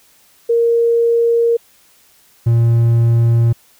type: tone pair in turn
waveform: sine / triangle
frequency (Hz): 466.2 / 116.55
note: A#4 / A#2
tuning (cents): 0 / 0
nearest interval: 2 octaves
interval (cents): 2400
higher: first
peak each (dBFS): -10 / -7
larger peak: second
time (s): 0.49-1.57 / 2.46-3.53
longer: first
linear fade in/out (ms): 10
effects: white hiss -51 dBFS RMS until 3.79 s